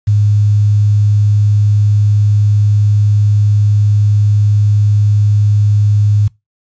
sine tone with quantisation, 103.83 Hz, G#2, in tune, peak -7 dBFS, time 0.07-6.28 s, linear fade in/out 10 ms, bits 6, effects noise-tail reverb RT60 0.2 s tail -23 dB re dry + resampled to 16000 Hz

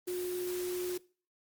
sine tone in noise, 360 Hz, F#4, 47 cents flat, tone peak -33 dBFS, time 0.07-0.98 s, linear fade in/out 10 ms, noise white, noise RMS -44 dBFS, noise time 0.07-0.98 s, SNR +8 dB, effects noise-tail reverb RT60 0.4 s tail -22 dB re dry + Opus 24 kbps

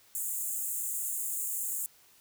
pink high-pass noise, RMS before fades -34 dBFS, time 0.15-1.86 s, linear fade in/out 0 ms, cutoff 6900 Hz, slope 96 dB/octave, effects white hiss -61 dBFS RMS until 2.2 s

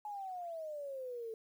sine exponential sweep, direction down, 850 to 440 Hz, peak -40 dBFS, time 0.05-1.34 s, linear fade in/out 2 ms, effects 11-bit

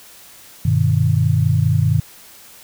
sine chord, G augmented, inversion none, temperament just, 98 / 122.5 / 153.12 Hz, G2 / B2 / D#3, 0 / -14 / -27 cents, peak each -17 dBFS, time 0.65-2 s, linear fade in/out 5 ms, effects white hiss -43 dBFS RMS until 2.63 s

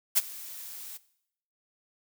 blue noise with ADSR envelope, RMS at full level -20 dBFS, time 0.15-0.98 s, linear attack 26 ms, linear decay 28 ms, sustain -22 dB, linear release 19 ms, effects noise-tail reverb RT60 0.7 s tail -18 dB re dry

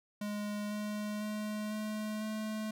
square tone with pitch steps, 207.7 / 209.7 / 211.8 / 213.9 / 216 Hz, G#3 / G#3 / G#3 / A3 / A3, 0 / +17 / +34 / -49 / -32 cents, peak -36 dBFS, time 0.21-2.71 s, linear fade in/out 5 ms, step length 500 ms, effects none

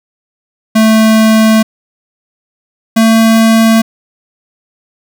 square tone pair in turn, 220 / 224.4 Hz, A3 / A3, 0 / +34 cents, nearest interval unison, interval 34 cents, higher second, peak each -5 dBFS, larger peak neither, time 0.75-1.63 / 2.96-3.82 s, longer first, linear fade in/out 10 ms, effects none

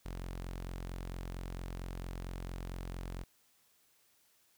sawtooth tone, 44.41 Hz, F1, 30 cents sharp, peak -36 dBFS, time 0.05-3.24 s, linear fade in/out 10 ms, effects white hiss -70 dBFS RMS until 4.57 s

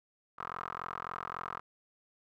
15% pulse tone with band-pass filter, 43.65 Hz, F1, in tune, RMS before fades -41 dBFS, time 0.38-1.6 s, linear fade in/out 10 ms, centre 1200 Hz, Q 6.6, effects none

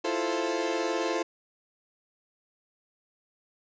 30% pulse chord, F major seventh, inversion third, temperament equal, 329.6 / 349.2 / 440 / 523.3 Hz, E4 / F4 / A4 / C5, 0 / 0 / 0 / 0 cents, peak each -30 dBFS, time 0.04-1.23 s, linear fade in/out 10 ms, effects resampled to 16000 Hz

